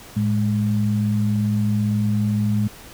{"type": "tone pair together", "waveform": "sine", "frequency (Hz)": [110, 207.7], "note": ["A2", "G#3"], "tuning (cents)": [0, 0], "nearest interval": "major seventh", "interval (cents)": 1100, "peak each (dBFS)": [-20, -20], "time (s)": [0.16, 2.68], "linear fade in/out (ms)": 10, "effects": ["pink hiss -42 dBFS RMS until 2.93 s"]}